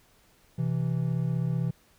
triangle tone pair together, 129.17 / 164.81 Hz, C3 / E3, -22 / 0 cents, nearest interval major third, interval 422 cents, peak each -26 dBFS, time 0.58-1.71 s, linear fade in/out 10 ms, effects pink hiss -62 dBFS RMS until 1.98 s

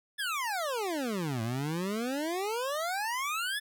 25% pulse exponential two-way sweep, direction down then up, 1760 to 109.6 to 1760 Hz, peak -27 dBFS, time 0.18-3.6 s, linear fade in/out 20 ms, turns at 1.42 s, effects none

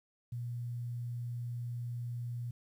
sine tone with quantisation, 120 Hz, B2, 49 cents flat, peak -36 dBFS, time 0.32-2.51 s, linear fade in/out 5 ms, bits 11, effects none

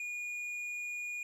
sine tone with tanh clipping, 2441 Hz, D#7, 34 cents flat, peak -38 dBFS, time 0-1.23 s, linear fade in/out 2 ms, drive 7 dB, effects none

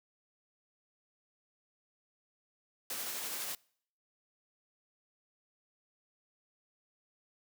white noise with tremolo, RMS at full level -38 dBFS, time 2.9-3.55 s, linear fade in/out 2 ms, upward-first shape sine, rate 12 Hz, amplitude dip 25%, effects noise-tail reverb RT60 0.6 s tail -25 dB re dry + high-pass 200 Hz 12 dB/octave

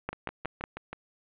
two click trains, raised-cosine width 0.5 ms, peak -16 / -23 dBFS, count 4 / 6, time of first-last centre 0.09-0.639 / 0.13-0.93 s, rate 5.46 / 6.25 Hz, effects resampled to 8000 Hz + 7-bit

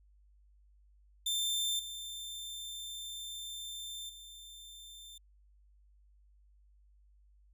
sawtooth tone with level steps, 3573 Hz, A7, 26 cents sharp, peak -28 / -38 / -46 dBFS, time 1.26-5.18 s, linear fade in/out 5 ms, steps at 1.79 / 4.09 s, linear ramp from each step 5 ms, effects added 50 Hz sine -61 dBFS peak until 7.53 s

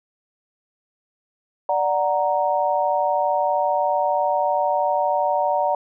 sine chord, D augmented, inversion none, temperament equal, 587.3 / 740 / 932.3 Hz, D5 / F#5 / A#5, 0 / 0 / 0 cents, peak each -22 dBFS, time 1.69-5.75 s, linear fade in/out 2 ms, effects none

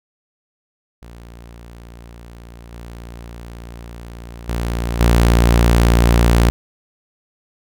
sawtooth tone with level steps, 58.27 Hz, A#1, in tune, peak -32 / -28 / -15 / -6 dBFS, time 1.02-6.5 s, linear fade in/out 0 ms, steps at 2.72 / 4.48 / 5 s, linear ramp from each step 10 ms, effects none

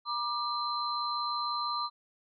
sine tone cluster, 960 / 1186 / 4084 Hz, B5 / D6 / C8, -49 / +17 / -43 cents, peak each -37 / -32 / -36 dBFS, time 0.05-1.9 s, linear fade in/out 50 ms, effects none

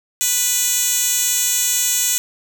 10% pulse tone with high-pass filter, 493.9 Hz, B4, in tune, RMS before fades -18 dBFS, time 0.21-2.18 s, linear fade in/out 0 ms, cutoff 5900 Hz, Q 1.4, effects none

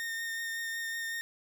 40% pulse tone with vibrato, 1831 Hz, A#6, 32 cents flat, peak -33 dBFS, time 0-1.21 s, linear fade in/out 0 ms, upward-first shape triangle, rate 5.4 Hz, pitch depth 15 cents each way, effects none

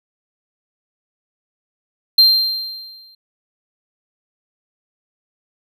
triangle tone with exponential decay, 4165 Hz, C8, 9 cents flat, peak -4 dBFS, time 2.18-3.15 s, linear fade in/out 5 ms, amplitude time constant 210 ms, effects none

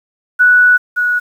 sine tone pair in turn, 1476 / 1462.4 Hz, F#6 / F#6, -5 / -21 cents, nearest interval unison, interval 16 cents, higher first, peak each -5 / -11 dBFS, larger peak first, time 0.39-0.78 / 0.96-1.2 s, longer first, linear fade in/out 20 ms, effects 7-bit

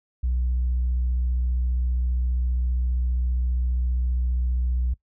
sine tone with vibrato, 61.74 Hz, B1, in tune, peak -19 dBFS, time 0.23-4.94 s, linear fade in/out 10 ms, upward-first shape triangle, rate 15 Hz, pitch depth 21 cents each way, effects noise-tail reverb RT60 0.1 s tail -21 dB re dry + tanh soft clip ceiling -18 dBFS

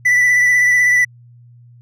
triangle tone with vibrato, 1975.5 Hz, B6, in tune, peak -8 dBFS, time 0.05-1.05 s, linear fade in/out 10 ms, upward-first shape triangle, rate 16 Hz, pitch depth 27 cents each way, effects added 120 Hz sine -41 dBFS peak until 1.81 s

